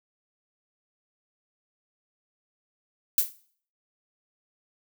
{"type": "noise with exponential decay", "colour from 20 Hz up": "violet", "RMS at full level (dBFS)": -17, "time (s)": [3.18, 3.33], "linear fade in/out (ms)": 1, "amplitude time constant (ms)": 32, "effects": ["noise-tail reverb RT60 0.5 s tail -17 dB re dry"]}